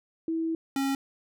sine / square tone pair in turn, 325.9 / 272.9 Hz, E4 / C#4, -20 / -27 cents, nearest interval minor third, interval 307 cents, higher first, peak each -26 / -26 dBFS, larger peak neither, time 0.28-0.55 / 0.76-0.95 s, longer first, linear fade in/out 2 ms, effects none

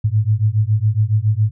sine beating tone pair, 103.83 / 111.03 Hz, G#2 / A2, 0 / +16 cents, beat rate 7.2 Hz, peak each -16 dBFS, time 0.04-1.51 s, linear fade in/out 10 ms, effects none

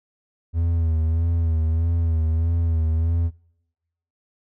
triangle tone with vibrato, 82 Hz, E2, 9 cents flat, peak -16 dBFS, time 0.53-3.31 s, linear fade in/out 50 ms, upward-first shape sine, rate 1.6 Hz, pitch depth 50 cents each way, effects noise-tail reverb RT60 0.9 s tail -25 dB re dry

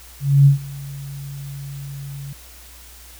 sine tone with ADSR envelope, 139.8 Hz, C#3, 15 cents sharp, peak -6 dBFS, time 0.2-2.33 s, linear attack 260 ms, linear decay 120 ms, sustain -23 dB, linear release 4 ms, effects added 60 Hz sine -44 dBFS peak until 3.19 s + white hiss -44 dBFS RMS until 3.19 s

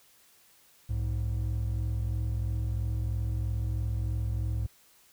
triangle tone pair together, 63.25 / 106.3 Hz, B1 / G#2, +42 / +41 cents, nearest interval major sixth, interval 899 cents, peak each -28 dBFS, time 0.89-4.67 s, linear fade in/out 10 ms, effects tanh soft clip ceiling -19 dBFS + white hiss -61 dBFS RMS until 5.12 s

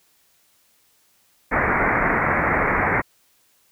white low-pass noise, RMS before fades -20 dBFS, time 1.51-3.02 s, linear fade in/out 20 ms, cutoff 2200 Hz, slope 96 dB/octave, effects white hiss -61 dBFS RMS until 3.71 s

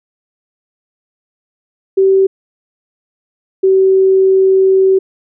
sine tone pair in turn, 385.2 / 381.9 Hz, G4 / G4, -30 / -45 cents, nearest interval unison, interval 15 cents, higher first, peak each -6 dBFS, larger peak neither, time 1.97-2.27 / 3.63-4.99 s, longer second, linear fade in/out 10 ms, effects none

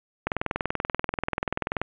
click train, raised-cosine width 0.5 ms, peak -10 dBFS, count 33, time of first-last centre 0.27-1.816 s, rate 20.7 Hz, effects resampled to 8000 Hz + 7-bit

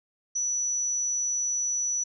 sine tone, 5920 Hz, F#8, in tune, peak -25 dBFS, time 0.35-2.04 s, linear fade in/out 10 ms, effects none

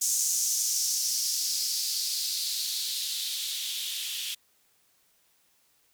violet noise with band-pass filter sweep, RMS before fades -30 dBFS, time 0.01-4.35 s, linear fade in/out 10 ms, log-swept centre 6600 to 3100 Hz, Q 3.4, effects white hiss -67 dBFS RMS until 5.93 s

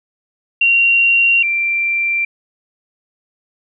sine tone pair in turn, 2756 / 2359 Hz, F7 / D7, -24 / +7 cents, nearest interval minor third, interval 269 cents, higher first, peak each -9 / -14 dBFS, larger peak first, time 0.61-1.43 / 1.43-2.25 s, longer neither, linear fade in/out 5 ms, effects none

